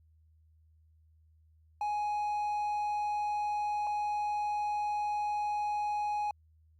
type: tone pair in turn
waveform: triangle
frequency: 834 / 834 Hz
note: G#5 / G#5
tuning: +7 / +7 cents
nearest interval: unison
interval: 0 cents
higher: neither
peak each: -28 dBFS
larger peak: neither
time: 1.81-3.87 / 3.87-6.31 s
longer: second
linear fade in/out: 2 ms
effects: added 79 Hz sine -61 dBFS peak until 6.79 s + Opus 48 kbps